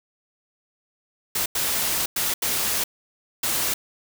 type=noise bursts at uneven times; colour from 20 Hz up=white; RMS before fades=-24 dBFS; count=5; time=1.35-1.46 / 1.55-2.06 / 2.16-2.34 / 2.42-2.84 / 3.43-3.74 s; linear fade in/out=5 ms; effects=none